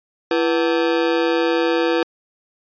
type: ring-modulated tone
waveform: 40% pulse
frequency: 412.1 Hz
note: G#4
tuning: 13 cents flat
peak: -12 dBFS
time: 0.31-2.03 s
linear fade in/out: 2 ms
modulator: 75.9 Hz
effects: resampled to 11025 Hz